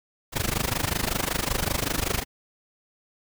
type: noise with amplitude modulation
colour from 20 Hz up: pink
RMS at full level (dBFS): -23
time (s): 0.32-2.25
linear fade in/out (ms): 50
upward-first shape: sine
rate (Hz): 25.3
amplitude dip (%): 90
effects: none